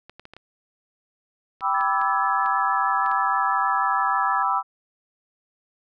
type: clicks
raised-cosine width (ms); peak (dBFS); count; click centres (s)
0.3; -26; 11; 0.096 / 0.196 / 0.254 / 0.336 / 0.366 / 1.608 / 1.81 / 2.015 / 2.461 / 3.062 / 3.115
type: chord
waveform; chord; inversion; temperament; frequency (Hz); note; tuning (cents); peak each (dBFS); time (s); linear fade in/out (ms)
sine; E minor seventh; first; equal; 784 / 987.8 / 1174.7 / 1318.5; G5 / B5 / D6 / E6; 0 / 0 / 0 / 0; -26 / -24 / -27 / -24; 1.61-4.63; 50
type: tone with vibrato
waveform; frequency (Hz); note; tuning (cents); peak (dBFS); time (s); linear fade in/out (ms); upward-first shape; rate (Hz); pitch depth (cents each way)
sine; 1700; G#6; +40; -29; 1.74-4.43; 10; sine; 6.3; 25
effects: none